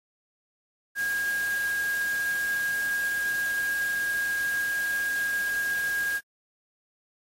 sine tone in noise, 1630 Hz, G#6, 33 cents flat, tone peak -25 dBFS, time 0.95-6.21 s, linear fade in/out 50 ms, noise white, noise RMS -39 dBFS, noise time 0.95-6.21 s, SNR +11 dB, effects AAC 48 kbps

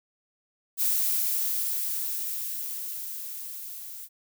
violet noise with level ramp, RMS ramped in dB -24 to -41 dBFS, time 0.77-4.09 s, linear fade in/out 50 ms, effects none

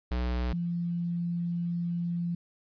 square / sine tone pair in turn, 61.2 / 172.25 Hz, B1 / F3, -15 / -24 cents, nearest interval octave + tritone, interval 1791 cents, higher second, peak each -28 dBFS, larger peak neither, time 0.11-0.53 / 0.53-2.35 s, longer second, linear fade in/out 5 ms, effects resampled to 11025 Hz + 11-bit

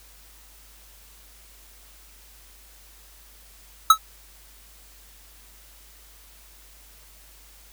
square tone with exponential decay, 1294 Hz, E6, 32 cents flat, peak -7 dBFS, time 3.9-3.98 s, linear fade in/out 5 ms, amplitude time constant 17 ms, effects added 50 Hz sine -52 dBFS peak until 7.72 s + white hiss -52 dBFS RMS until 7.72 s

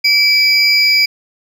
triangle tone pair together, 2308 / 4890 Hz, D7 / D#8, -31 / -31 cents, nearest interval octave + minor second, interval 1300 cents, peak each -10 dBFS, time 0.04-1.06 s, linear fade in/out 10 ms, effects none

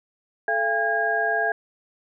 sine tone cluster, 435.6 / 682 / 803 / 1632 Hz, A4 / F5 / G5 / G#6, -17 / -41 / +41 / -31 cents, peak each -29 / -25 / -29 / -23 dBFS, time 0.48-1.52 s, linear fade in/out 2 ms, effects none

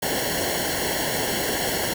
pink noise with comb filter, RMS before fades -25 dBFS, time 0.02-1.94 s, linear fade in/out 10 ms, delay 0.81 ms, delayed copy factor -0.9, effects none

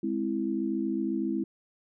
sine chord, Ab augmented, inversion none, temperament equal, 207.7 / 261.6 / 329.6 Hz, Ab3 / C4 / E4, 0 / 0 / 0 cents, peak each -32 / -32 / -30 dBFS, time 0.03-1.44 s, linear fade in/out 5 ms, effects none

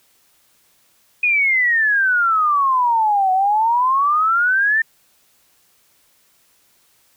sine exponential two-way sweep, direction down then up, 2494 to 740 to 1816 Hz, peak -13 dBFS, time 1.23-4.82 s, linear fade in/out 5 ms, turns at 3.32 s, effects white hiss -58 dBFS RMS until 7.16 s

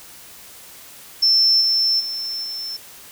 sine tone with level steps, 5340 Hz, E8, 22 cents sharp, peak -12 / -15 / -24 / -26 dBFS, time 1.22-2.77 s, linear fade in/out 10 ms, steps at 1.6 / 1.99 / 2.43 s, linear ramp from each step 20 ms, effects white hiss -42 dBFS RMS until 3.11 s

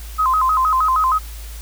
sine tone with vibrato, 1147 Hz, D6, 41 cents flat, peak -13 dBFS, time 0.18-1.19 s, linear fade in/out 20 ms, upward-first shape square, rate 6.4 Hz, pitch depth 170 cents each way, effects added 55 Hz sine -30 dBFS peak until 1.61 s + white hiss -40 dBFS RMS until 1.61 s

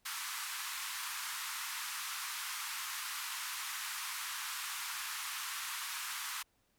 pink band-pass noise, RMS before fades -41 dBFS, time 0.05-6.43 s, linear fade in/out 10 ms, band 980 to 15000 Hz, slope 48 dB/octave, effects pink hiss -75 dBFS RMS until 6.78 s

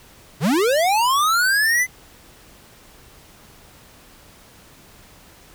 square linear sweep, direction up, 116.54 to 2053 Hz, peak -16 dBFS, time 0.4-1.87 s, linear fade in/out 50 ms, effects pink hiss -48 dBFS RMS until 5.54 s

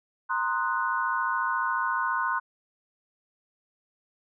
sine chord, C half-diminished seventh, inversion third, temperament equal, 932.3 / 1046.5 / 1244.5 / 1480 Hz, Bb5 / C6 / Eb6 / Gb6, 0 / 0 / 0 / 0 cents, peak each -32 / -28 / -34 / -29 dBFS, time 0.29-2.4 s, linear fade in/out 20 ms, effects none

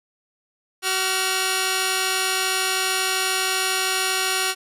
5% pulse tone pair together, 377.3 / 1401 Hz, F#4 / F6, +34 / +5 cents, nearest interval octave + major seventh, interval 2271 cents, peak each -11 dBFS, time 0.82-4.55 s, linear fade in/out 50 ms, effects low-pass 11000 Hz 12 dB/octave

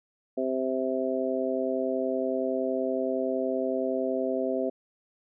harmonic tone, 130.7 Hz, C3, 1 cent flat, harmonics 2 / 3 / 4 / 5, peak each -31 / -31 / -31 / -31 dBFS, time 0.37-4.7 s, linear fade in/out 10 ms, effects none

